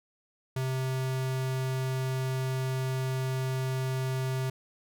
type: tone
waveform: square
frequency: 130.81 Hz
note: C3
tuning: in tune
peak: -29 dBFS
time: 0.56-4.5 s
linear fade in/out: 5 ms
effects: none